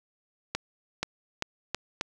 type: accelerating click train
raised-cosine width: 0.2 ms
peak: -11 dBFS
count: 5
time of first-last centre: 0.55-2.011 s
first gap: 480 ms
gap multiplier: 0.82
effects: none